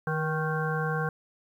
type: harmonic tone with a mistuned harmonic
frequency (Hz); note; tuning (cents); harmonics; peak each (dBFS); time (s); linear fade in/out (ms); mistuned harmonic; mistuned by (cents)
155.56; D#3; 0; 1 / 3 / 5 / 7 / 9 / 10; -29 / -33 / -36 / -36 / -38 / -34; 0.07-1.09; 2; 3; +33
effects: 10-bit